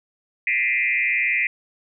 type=tone with frequency modulation; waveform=sine; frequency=2230 Hz; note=C#7; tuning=10 cents sharp; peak=-18 dBFS; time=0.47-1.47 s; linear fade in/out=2 ms; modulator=126 Hz; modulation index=2.4; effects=none